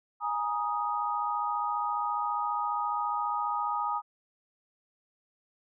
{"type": "chord", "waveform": "sine", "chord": "Ab suspended second", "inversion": "none", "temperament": "equal with one note detuned", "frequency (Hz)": [830.6, 945.3, 1244.5], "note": ["Ab5", "Bb5", "Eb6"], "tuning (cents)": [0, 24, 0], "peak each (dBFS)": [-33, -33, -31], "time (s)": [0.2, 4.02], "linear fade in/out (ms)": 50, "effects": []}